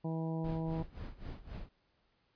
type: harmonic tone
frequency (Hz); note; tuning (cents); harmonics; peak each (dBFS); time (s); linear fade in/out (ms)
162; E3; -30; 1 / 2 / 3 / 4 / 5 / 6; -35 / -41 / -45 / -47 / -49 / -51; 0.04-0.83; 10
type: noise with tremolo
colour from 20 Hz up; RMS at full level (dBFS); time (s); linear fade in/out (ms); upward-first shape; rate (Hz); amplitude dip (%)
brown; -41; 0.44-1.69; 5; sine; 3.8; 85
effects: pink hiss -75 dBFS RMS until 2.35 s + resampled to 11025 Hz